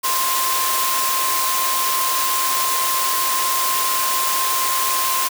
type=tone in noise; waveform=sine; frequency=1051 Hz; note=C6; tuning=7 cents sharp; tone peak=-21 dBFS; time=0.03-5.29 s; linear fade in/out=20 ms; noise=white; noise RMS=-21 dBFS; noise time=0.03-5.29 s; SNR=-3 dB; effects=high-pass 400 Hz 12 dB/octave